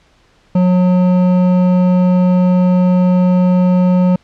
sine tone with hard clipping, 181.4 Hz, F#3, 34 cents flat, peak -10 dBFS, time 0.55-4.16 s, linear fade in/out 5 ms, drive 10 dB, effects pink hiss -52 dBFS RMS until 4.23 s + low-pass 5000 Hz 12 dB/octave

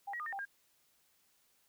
sine tone with pitch steps, 801 / 1908 / 1219 / 1827 / 787 / 1612 Hz, G5 / A#6 / D#6 / A#6 / G5 / G6, +37 / +40 / -36 / -35 / +7 / +48 cents, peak -38 dBFS, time 0.07-0.454 s, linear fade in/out 10 ms, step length 64 ms, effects white hiss -72 dBFS RMS until 1.68 s

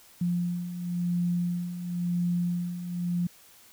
sine beating tone pair, 174.5 / 175.46 Hz, F3 / F3, -1 / +8 cents, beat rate 0.96 Hz, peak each -33 / -27 dBFS, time 0.21-3.27 s, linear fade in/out 5 ms, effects white hiss -55 dBFS RMS until 3.72 s

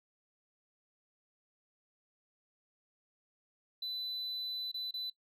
sine tone with dropouts, 4000 Hz, B7, 21 cents sharp, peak -34 dBFS, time 3.82-5.1 s, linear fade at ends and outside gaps 5 ms, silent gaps 4.716-4.742 / 4.91-4.939 s, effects noise-tail reverb RT60 0.1 s tail -21 dB re dry + tanh soft clip ceiling -35 dBFS

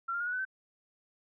sine tone with pitch steps, 1363 / 1396.5 / 1430.8 / 1465.9 / 1501.9 / 1538.8 Hz, F6 / F6 / F6 / F#6 / F#6 / G6, -43 / -1 / +41 / -17 / +25 / -33 cents, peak -31 dBFS, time 0.08-0.452 s, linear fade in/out 10 ms, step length 62 ms, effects none

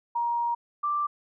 sine tone pair in turn, 944 / 1176.7 Hz, A#5 / D6, +22 / +3 cents, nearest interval major third, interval 381 cents, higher second, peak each -24 dBFS, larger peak neither, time 0.15-0.55 / 0.83-1.07 s, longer first, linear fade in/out 10 ms, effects none

